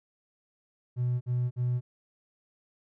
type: tone bursts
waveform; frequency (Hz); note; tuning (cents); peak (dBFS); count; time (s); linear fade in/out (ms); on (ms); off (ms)
triangle; 123.47; B2; 0; -22; 3; 0.96-1.81; 50; 250; 50
effects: tanh soft clip ceiling -21 dBFS